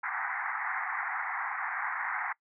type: band-pass noise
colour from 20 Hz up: white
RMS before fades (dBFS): -34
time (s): 0.03-2.33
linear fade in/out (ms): 10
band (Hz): 750 to 2100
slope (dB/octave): 96
effects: noise-tail reverb RT60 0.1 s tail -23 dB re dry